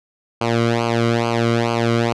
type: tone with flanger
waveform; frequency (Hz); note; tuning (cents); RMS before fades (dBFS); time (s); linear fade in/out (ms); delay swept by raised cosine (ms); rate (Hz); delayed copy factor
sawtooth; 116.54; A#2; 0; -18; 0.41-2.13; 5; 0.54 to 1.17; 2.3; -0.95
effects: low-pass 5000 Hz 12 dB/octave